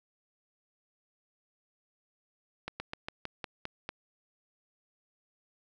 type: slowing click train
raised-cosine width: 0.3 ms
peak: -20 dBFS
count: 8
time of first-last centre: 2.68-3.891 s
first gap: 120 ms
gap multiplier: 1.12
effects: none

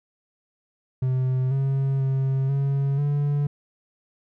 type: tone with pitch steps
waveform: triangle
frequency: 129.1 / 135.9 / 134.1 / 138.5 / 144.5 Hz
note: C3 / C#3 / C3 / C#3 / D3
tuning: -23 / -34 / +43 / -1 / -28 cents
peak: -18 dBFS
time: 1.02-3.47 s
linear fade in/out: 5 ms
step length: 490 ms
effects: none

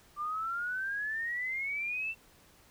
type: exponential sweep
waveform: sine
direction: up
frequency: 1176 to 2700 Hz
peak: -32 dBFS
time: 0.16-2.15 s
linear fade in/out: 50 ms
effects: pink hiss -61 dBFS RMS until 2.7 s

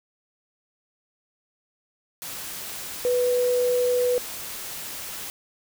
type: tone in noise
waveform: sine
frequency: 493.9 Hz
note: B4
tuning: in tune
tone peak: -19 dBFS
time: 3.05-4.18 s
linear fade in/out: 0 ms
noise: white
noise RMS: -35 dBFS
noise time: 2.22-5.3 s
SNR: +13 dB
effects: none

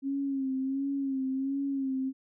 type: tone with vibrato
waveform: sine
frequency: 270.5 Hz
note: C#4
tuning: 42 cents flat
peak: -28 dBFS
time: 0.02-2.13 s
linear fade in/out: 50 ms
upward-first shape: sine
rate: 1.4 Hz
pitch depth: 49 cents each way
effects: none

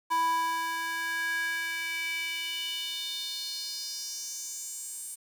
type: tone with high-pass filter sweep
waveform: square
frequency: 329.6 Hz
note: E4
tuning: in tune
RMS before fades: -33 dBFS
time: 0.1-5.16 s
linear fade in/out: 20 ms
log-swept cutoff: 930 to 8900 Hz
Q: 4.4
effects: 9-bit

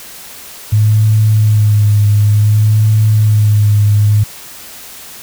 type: tone with vibrato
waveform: sine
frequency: 106 Hz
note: G#2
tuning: 36 cents sharp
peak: -6 dBFS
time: 0.72-4.24 s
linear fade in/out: 10 ms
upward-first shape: sine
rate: 0.56 Hz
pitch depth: 36 cents each way
effects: white hiss -32 dBFS RMS until 5.22 s

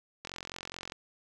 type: click train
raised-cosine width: 0.2 ms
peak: -22 dBFS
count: 31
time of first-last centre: 0.25-0.921 s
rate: 44.7 Hz
effects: none

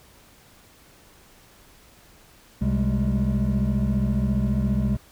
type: tone cluster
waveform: triangle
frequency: 64.8 / 128.6 / 197 / 211.7 Hz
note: C2 / C3 / G3 / G#3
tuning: -16 / -30 / +9 / +33 cents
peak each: -23 dBFS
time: 2.61-4.97 s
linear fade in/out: 10 ms
effects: tanh soft clip ceiling -12 dBFS + pink hiss -53 dBFS RMS until 5.11 s

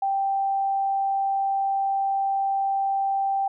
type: tone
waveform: sine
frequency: 784 Hz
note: G5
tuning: in tune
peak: -21 dBFS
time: 0.02-3.48 s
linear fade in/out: 5 ms
effects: none

